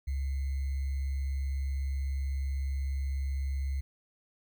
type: tone with sample-and-hold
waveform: sine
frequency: 68.1 Hz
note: C#2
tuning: 30 cents flat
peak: -29 dBFS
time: 0.07-3.81 s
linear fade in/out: 10 ms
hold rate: 2100 Hz
effects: none